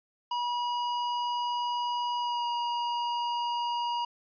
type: tone with pitch glide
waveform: square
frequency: 966 to 953.8 Hz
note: B5 to A#5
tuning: -39 to +39 cents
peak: -29 dBFS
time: 0.31-4.05 s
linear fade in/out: 5 ms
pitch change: -22 cents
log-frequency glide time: 2.2-2.46 s
effects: resampled to 11025 Hz